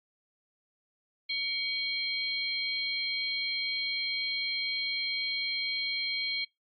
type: tone cluster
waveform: sine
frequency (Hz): 2249 / 3240 / 4169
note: C#7 / G#7 / C8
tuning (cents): +24 / -43 / -7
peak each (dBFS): -34 / -36 / -33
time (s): 1.29-6.45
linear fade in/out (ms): 10
effects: noise-tail reverb RT60 0.2 s tail -24 dB re dry + AAC 48 kbps